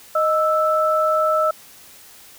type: tone pair together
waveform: sine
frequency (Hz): 622.3 / 1317.2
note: D#5 / E6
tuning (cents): 0 / -2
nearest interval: octave + minor second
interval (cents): 1298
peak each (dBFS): -18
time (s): 0.15-1.51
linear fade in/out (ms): 5
effects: white hiss -45 dBFS RMS until 2.38 s